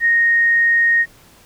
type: tone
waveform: sine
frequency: 1861 Hz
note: A#6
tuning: 3 cents flat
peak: -11 dBFS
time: 0-1.06 s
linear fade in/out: 50 ms
effects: pink hiss -48 dBFS RMS until 1.45 s